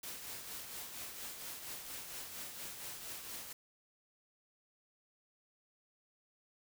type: noise with tremolo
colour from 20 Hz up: white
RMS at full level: -44 dBFS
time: 0.03-3.53 s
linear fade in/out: 5 ms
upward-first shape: triangle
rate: 4.3 Hz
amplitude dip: 50%
effects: none